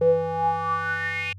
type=tone with band-pass filter sweep; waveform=square; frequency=164.81 Hz; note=E3; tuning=in tune; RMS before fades=-24 dBFS; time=0.01-1.33 s; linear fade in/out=5 ms; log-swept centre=450 to 2600 Hz; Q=9; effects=added 95 Hz sine -39 dBFS peak until 1.38 s